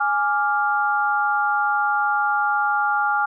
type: chord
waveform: sine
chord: D diminished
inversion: second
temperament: equal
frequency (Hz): 830.6 / 1174.7 / 1396.9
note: Ab5 / D6 / F6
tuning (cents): 0 / 0 / 0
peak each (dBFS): -21 / -26 / -21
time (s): 0-3.26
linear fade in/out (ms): 10
effects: none